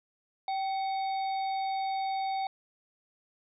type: harmonic tone with a mistuned harmonic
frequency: 740 Hz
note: F#5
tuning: in tune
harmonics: 1 / 3 / 5 / 6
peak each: -29 / -44 / -47 / -48 dBFS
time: 0.48-2.47 s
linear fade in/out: 2 ms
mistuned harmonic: 1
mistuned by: +75 cents
effects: none